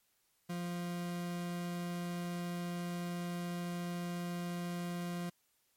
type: tone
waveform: 40% pulse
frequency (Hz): 174.61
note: F3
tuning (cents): 0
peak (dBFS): -36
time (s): 0.49-5.3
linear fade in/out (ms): 10
effects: white hiss -75 dBFS RMS until 5.76 s + MP3 64 kbps